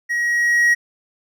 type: tone with level ramp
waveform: triangle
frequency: 1900 Hz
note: A#6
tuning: 33 cents sharp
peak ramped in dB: -17 to -9 dBFS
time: 0.09-0.75 s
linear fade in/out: 20 ms
effects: none